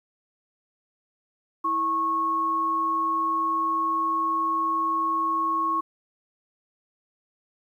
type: tone pair together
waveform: sine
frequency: 326.2 / 1097.2 Hz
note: E4 / C#6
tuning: -18 / -18 cents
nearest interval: octave + major sixth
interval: 2100 cents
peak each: -33 / -22 dBFS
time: 1.64-5.81 s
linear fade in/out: 10 ms
effects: 10-bit